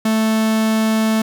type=tone; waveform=45% pulse; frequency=220 Hz; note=A3; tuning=in tune; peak=-14 dBFS; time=0.05-1.22 s; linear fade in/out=5 ms; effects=none